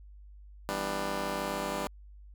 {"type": "chord", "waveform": "10% pulse", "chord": "E minor seventh", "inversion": "none", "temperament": "just", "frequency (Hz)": [164.81, 197.78, 247.2, 296.7], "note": ["E3", "G3", "B3", "D4"], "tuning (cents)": [0, 16, 2, 18], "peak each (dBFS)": [-33, -28, -33, -29], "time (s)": [0.69, 1.87], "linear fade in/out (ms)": 0, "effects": ["added 50 Hz sine -48 dBFS peak until 2.34 s"]}